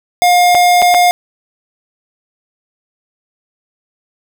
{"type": "tone with dropouts", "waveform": "square", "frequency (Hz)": 711, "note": "F5", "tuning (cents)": 31, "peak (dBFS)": -7, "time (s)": [0.22, 1.11], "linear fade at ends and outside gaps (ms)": 0, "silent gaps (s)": [[0.547, 0.551], [0.819, 0.824], [0.942, 0.946]], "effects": []}